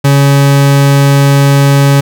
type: tone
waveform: 40% pulse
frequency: 140 Hz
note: C#3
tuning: 18 cents sharp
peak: -3 dBFS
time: 0.04-2.01 s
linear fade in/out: 10 ms
effects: none